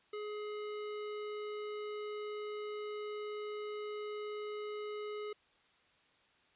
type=tone; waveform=square; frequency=420.5 Hz; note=G#4; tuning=22 cents sharp; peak=-40 dBFS; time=0.13-5.33 s; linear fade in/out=5 ms; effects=white hiss -69 dBFS RMS until 6.55 s + resampled to 8000 Hz